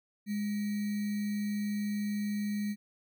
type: tone with sample-and-hold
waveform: sine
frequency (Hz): 206.7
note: G#3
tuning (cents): -8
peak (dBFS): -30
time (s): 0.26-2.76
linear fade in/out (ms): 50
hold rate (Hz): 2100
effects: none